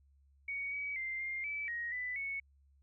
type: tone with pitch steps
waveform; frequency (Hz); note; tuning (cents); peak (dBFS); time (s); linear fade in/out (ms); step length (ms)
sine; 2239 / 2272 / 2090 / 2112 / 2306 / 1882 / 1993 / 2211; C#7 / C#7 / C7 / C7 / D7 / A#6 / B6 / C#7; +17 / +42 / -2 / +16 / -32 / +16 / +15 / -5; -36; 0.48-2.4; 5; 240
effects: added 69 Hz sine -64 dBFS peak until 2.82 s